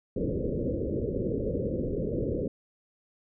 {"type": "low-pass noise", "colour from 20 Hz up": "white", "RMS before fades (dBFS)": -30, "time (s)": [0.16, 2.48], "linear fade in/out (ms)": 5, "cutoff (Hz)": 550, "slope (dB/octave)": 96, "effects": []}